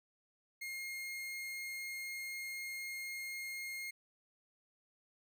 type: tone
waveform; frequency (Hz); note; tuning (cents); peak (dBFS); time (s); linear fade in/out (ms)
40% pulse; 2137; C7; +36; -40; 0.61-3.91; 10
effects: none